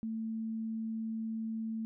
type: tone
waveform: sine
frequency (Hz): 222.9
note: A3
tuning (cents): +23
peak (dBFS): -34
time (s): 0.03-1.85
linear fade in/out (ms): 0
effects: none